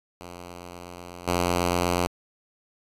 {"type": "tone with level steps", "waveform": "5% pulse", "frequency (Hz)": 88.1, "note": "F2", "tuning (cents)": 16, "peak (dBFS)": [-28, -11], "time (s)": [0.21, 2.07], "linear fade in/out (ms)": 0, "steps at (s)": 1.27, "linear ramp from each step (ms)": 10, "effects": ["resampled to 32000 Hz"]}